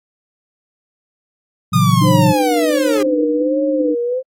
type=chord; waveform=sine; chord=F# dominant seventh; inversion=first; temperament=just; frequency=115.62 / 138.75 / 166.5 / 185 Hz; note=A#2 / C#3 / E3 / F#3; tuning=-14 / +2 / +18 / 0 cents; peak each=-16 dBFS; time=1.72-2.33 s; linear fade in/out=20 ms
type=linear sweep; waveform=45% pulse; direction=down; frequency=1244.5 to 392 Hz; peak=-17 dBFS; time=1.73-3.03 s; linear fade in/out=5 ms
type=tone with tremolo; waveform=sine; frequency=302.2 Hz; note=D4; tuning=50 cents sharp; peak=-15 dBFS; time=2.01-3.95 s; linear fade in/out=10 ms; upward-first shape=sine; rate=18 Hz; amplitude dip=35%
type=tone with vibrato; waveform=sine; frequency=510 Hz; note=C5; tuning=44 cents flat; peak=-16 dBFS; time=2.03-4.23 s; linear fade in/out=50 ms; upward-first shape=sine; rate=1.4 Hz; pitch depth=120 cents each way
effects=AAC 48 kbps